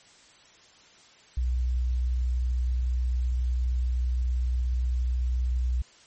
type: tone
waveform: sine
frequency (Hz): 61.74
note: B1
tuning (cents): 0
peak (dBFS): -23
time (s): 1.37-5.82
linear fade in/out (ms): 5
effects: white hiss -55 dBFS RMS until 6.06 s + MP3 32 kbps

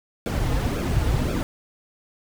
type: noise with flanger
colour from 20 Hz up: brown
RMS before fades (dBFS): -23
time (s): 0.26-1.43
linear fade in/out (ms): 0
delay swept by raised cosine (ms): 1 to 5.3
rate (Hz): 1.9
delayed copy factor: -0.7
effects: none

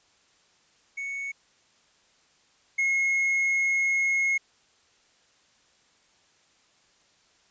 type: tone pair in turn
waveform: triangle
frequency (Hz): 2217 / 2165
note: C#7 / C#7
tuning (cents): 0 / -41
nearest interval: unison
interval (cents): 41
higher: first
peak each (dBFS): -29 / -20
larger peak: second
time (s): 0.97-1.32 / 2.78-4.38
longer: second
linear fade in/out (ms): 10
effects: white hiss -63 dBFS RMS until 7.5 s + resampled to 16000 Hz

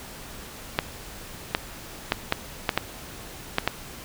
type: clicks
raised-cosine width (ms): 0.3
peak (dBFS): -4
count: 8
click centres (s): 0.789 / 1.549 / 2.121 / 2.324 / 2.692 / 2.776 / 3.584 / 3.676
effects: pink hiss -41 dBFS RMS until 4.04 s

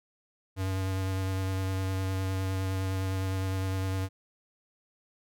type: tone with vibrato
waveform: square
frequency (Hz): 95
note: F#2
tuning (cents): +46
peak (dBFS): -29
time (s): 0.56-4.09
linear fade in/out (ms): 50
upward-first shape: sine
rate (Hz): 9.8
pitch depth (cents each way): 15
effects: none

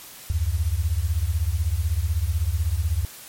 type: beating tone pair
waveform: sine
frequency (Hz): 72.2 / 88.2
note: D2 / F2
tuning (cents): -29 / +18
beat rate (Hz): 16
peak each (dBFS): -23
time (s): 0.3-3.05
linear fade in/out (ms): 0
effects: white hiss -42 dBFS RMS until 3.28 s + MP3 64 kbps

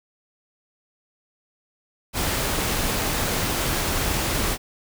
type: noise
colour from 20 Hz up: pink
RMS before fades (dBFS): -24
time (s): 2.13-4.58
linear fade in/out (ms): 50
effects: none

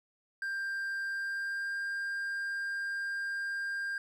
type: tone with pitch glide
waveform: triangle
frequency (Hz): 1587 to 1599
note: G6 to G6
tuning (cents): +21 to +34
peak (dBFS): -31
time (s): 0.42-3.98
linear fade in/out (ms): 2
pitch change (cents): +13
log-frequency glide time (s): 1.06-1.77
effects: none

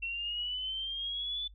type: linear sweep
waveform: sine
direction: up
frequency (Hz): 2704 to 3500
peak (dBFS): -33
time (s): 0.02-1.48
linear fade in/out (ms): 10
effects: noise-tail reverb RT60 0.1 s tail -19 dB re dry + added 50 Hz sine -51 dBFS peak until 1.54 s

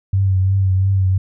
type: tone with vibrato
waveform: sine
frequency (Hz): 95.6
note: G2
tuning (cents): -43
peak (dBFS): -12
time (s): 0.13-1.18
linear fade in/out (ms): 5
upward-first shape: triangle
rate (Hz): 2.9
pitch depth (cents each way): 44
effects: none

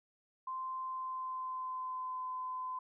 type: tone with pitch glide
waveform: sine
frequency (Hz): 1040 to 1021.5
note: C6 to C6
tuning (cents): -11 to -42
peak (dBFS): -37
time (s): 0.47-2.79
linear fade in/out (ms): 5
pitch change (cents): -31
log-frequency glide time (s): 0.81-2.24
effects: none

